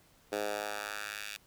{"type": "tone with high-pass filter sweep", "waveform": "10% pulse", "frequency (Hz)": 103.83, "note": "G#2", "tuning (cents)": 0, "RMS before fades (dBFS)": -38, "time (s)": [0.32, 1.37], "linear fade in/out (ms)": 5, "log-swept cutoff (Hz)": [430, 2600], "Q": 1.4, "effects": ["pink hiss -64 dBFS RMS until 1.46 s"]}